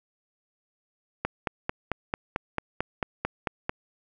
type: click train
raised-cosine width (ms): 0.5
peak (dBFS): -11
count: 12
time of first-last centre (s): 1.25-3.694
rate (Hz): 4.5
effects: none